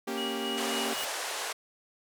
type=chord; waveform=sawtooth; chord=G diminished; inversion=first; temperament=equal; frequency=233.1 / 277.2 / 392 Hz; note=Bb3 / Db4 / G4; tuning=0 / 0 / 0 cents; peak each=-32 / -34 / -31 dBFS; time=0.07-0.94 s; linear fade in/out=10 ms
type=tone with tremolo; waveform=triangle; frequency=2900 Hz; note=F#7; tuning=35 cents flat; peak=-32 dBFS; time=0.17-1.04 s; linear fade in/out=10 ms; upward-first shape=sine; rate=3.7 Hz; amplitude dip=65%
type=band-pass noise; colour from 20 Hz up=pink; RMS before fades=-35 dBFS; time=0.57-1.53 s; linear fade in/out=10 ms; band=510 to 11000 Hz; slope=24 dB/octave
type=noise with exponential growth; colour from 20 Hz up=white; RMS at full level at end=-37 dBFS; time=0.65-1.05 s; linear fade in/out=2 ms; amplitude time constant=86 ms
effects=none